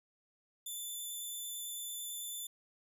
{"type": "tone with vibrato", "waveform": "5% pulse", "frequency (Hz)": 3520, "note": "A7", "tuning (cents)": 0, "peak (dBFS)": -33, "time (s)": [0.66, 2.47], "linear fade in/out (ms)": 5, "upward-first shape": "sine", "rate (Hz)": 9, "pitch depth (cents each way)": 8, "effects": []}